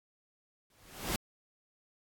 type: noise with exponential growth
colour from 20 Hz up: pink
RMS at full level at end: -31 dBFS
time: 0.7-1.16 s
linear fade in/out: 2 ms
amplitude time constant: 100 ms
effects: AAC 64 kbps